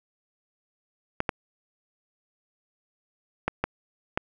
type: clicks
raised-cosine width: 0.5 ms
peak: -9 dBFS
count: 5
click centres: 1.204 / 1.292 / 3.48 / 3.64 / 4.175 s
effects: none